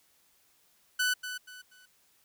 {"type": "tone with echo", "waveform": "sawtooth", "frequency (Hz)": 1495, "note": "F#6", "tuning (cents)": 17, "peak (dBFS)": -22, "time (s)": [0.99, 1.14], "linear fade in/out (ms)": 10, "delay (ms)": 240, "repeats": 3, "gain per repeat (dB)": -10, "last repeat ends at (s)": 1.86, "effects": ["white hiss -67 dBFS RMS until 2.24 s"]}